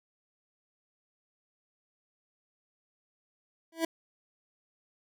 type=tone with exponential growth; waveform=25% pulse; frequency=328 Hz; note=E4; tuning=9 cents flat; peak=-20 dBFS; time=3.72-3.85 s; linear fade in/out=5 ms; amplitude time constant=28 ms; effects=none